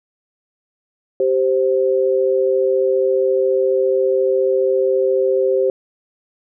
sine tone pair together, 388.8 / 523.3 Hz, G4 / C5, -14 / 0 cents, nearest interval perfect fourth, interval 514 cents, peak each -16 dBFS, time 1.2-5.7 s, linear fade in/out 2 ms, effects none

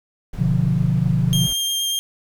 brown noise, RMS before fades -32 dBFS, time 0.33-1.53 s, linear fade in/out 5 ms
sine chord, B diminished, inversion none, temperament equal, 123.47 / 146.83 / 174.61 Hz, B2 / D3 / F3, 0 / 0 / 0 cents, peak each -20 dBFS, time 0.38-1.47 s, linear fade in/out 20 ms
sawtooth tone with vibrato, 3200 Hz, G7, 35 cents sharp, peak -17 dBFS, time 1.33-1.99 s, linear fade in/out 0 ms, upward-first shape sine, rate 8.5 Hz, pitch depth 10 cents each way
effects none

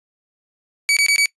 sawtooth tone bursts, 2276 Hz, C#7, 45 cents sharp, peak -10 dBFS, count 4, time 0.89-1.258 s, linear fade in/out 0 ms, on 77 ms, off 20 ms, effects noise-tail reverb RT60 0.1 s tail -21 dB re dry + resampled to 24000 Hz

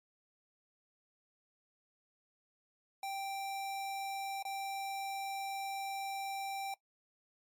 square tone with dropouts, 784 Hz, G5, in tune, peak -38 dBFS, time 3.03-6.74 s, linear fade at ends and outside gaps 2 ms, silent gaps 4.426-4.451 s, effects noise-tail reverb RT60 0.1 s tail -20 dB re dry + MP3 64 kbps

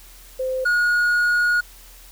sine / triangle tone pair in turn, 518 / 1444.1 Hz, C5 / F#6, -17 / -42 cents, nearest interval octave + tritone, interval 1775 cents, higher second, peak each -21 / -14 dBFS, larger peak second, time 0.39-0.65 / 0.65-1.61 s, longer second, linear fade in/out 10 ms, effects added 41 Hz sine -45 dBFS peak until 2.11 s + white hiss -47 dBFS RMS until 2.11 s

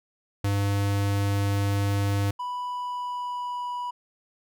square tone, 100.3 Hz, G2, 40 cents sharp, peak -23 dBFS, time 0.44-2.31 s, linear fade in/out 5 ms
triangle tone with pitch glide, 987.8 to 979.8 Hz, B5 to B5, 0 to -14 cents, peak -27 dBFS, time 2.39-3.91 s, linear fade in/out 10 ms, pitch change -14 cents, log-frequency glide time 2.69-3.72 s
effects none

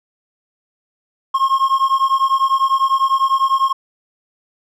triangle beating tone pair, 1070 / 1080 Hz, C6 / C#6, +38 / -45 cents, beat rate 10 Hz, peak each -14 dBFS, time 1.34-3.73 s, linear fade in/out 10 ms, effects none

